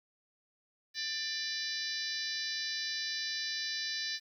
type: harmonic tone with a mistuned harmonic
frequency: 592 Hz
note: D5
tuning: 14 cents sharp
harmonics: 3 / 4 / 5 / 6 / 7 / 8 / 9 / 10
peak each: -40 / -47 / -49 / -47 / -39 / -41 / -42 / -46 dBFS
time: 0.94-4.2 s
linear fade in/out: 50 ms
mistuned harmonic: 7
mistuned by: -59 cents
effects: 11-bit